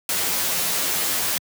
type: noise with comb filter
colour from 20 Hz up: white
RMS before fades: -23 dBFS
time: 0.09-1.38 s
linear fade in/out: 2 ms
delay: 11 ms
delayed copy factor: +0.8
effects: high-pass 100 Hz 12 dB/octave